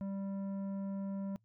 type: tone with tanh clipping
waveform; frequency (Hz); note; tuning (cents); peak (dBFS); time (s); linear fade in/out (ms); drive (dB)
sine; 196; G3; 0; -38; 0.01-1.36; 0; 10
effects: noise-tail reverb RT60 0.1 s tail -24 dB re dry + added 112 Hz sine -70 dBFS peak until 1.44 s